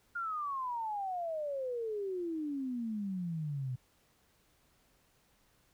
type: exponential sweep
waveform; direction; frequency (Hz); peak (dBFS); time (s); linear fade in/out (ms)
sine; down; 1425 to 123.47; -34; 0.15-3.76; 10
effects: pink hiss -70 dBFS RMS until 5.73 s